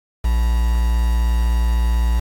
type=tone with quantisation; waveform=triangle; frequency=58 Hz; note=A#1; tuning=8 cents flat; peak=-12 dBFS; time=0.24-2.2 s; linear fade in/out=10 ms; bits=5; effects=AAC 64 kbps